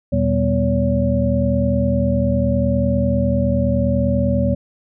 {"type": "tone cluster", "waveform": "sine", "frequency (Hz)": [79.6, 120.4, 194.8, 244.7, 565], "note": ["D#2", "B2", "G3", "B3", "C#5"], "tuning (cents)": [40, -44, -11, -16, 33], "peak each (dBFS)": -21, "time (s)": [0.12, 4.55], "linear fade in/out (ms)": 10, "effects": []}